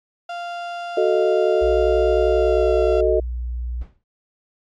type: tone with pitch glide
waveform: 35% pulse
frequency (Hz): 695 to 684.2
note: F5 to F5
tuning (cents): -9 to -36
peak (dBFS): -25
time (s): 0.29-3.01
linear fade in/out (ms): 5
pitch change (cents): -27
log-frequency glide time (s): 2.3-2.71
type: chord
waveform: sine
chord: D# diminished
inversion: first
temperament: equal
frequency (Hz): 370 / 440 / 622.3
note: F#4 / A4 / D#5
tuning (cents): 0 / 0 / 0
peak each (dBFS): -19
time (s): 0.97-3.2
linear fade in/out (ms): 5
type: tone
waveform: sine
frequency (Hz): 60.2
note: B1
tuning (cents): -44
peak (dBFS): -23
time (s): 1.61-3.84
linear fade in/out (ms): 20
type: noise with exponential decay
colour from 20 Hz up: brown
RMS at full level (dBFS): -35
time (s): 3.81-4.04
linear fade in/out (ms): 5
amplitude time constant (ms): 48
effects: low-pass 4000 Hz 12 dB/octave + MP3 64 kbps